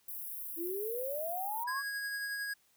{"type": "high-pass noise", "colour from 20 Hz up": "white", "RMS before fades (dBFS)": -42, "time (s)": [0.08, 1.64], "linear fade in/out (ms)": 5, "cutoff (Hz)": 11000, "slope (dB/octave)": 48}
{"type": "exponential sweep", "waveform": "sine", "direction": "up", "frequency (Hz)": [321.4, 1153], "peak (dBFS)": -35, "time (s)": [0.56, 1.83], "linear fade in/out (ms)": 50}
{"type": "tone with tremolo", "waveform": "square", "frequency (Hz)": 1650, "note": "G#6", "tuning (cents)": -12, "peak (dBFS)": -35, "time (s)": [1.67, 2.54], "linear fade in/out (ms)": 10, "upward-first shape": "triangle", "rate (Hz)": 11, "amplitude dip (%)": 30}
{"effects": ["white hiss -70 dBFS RMS until 2.76 s"]}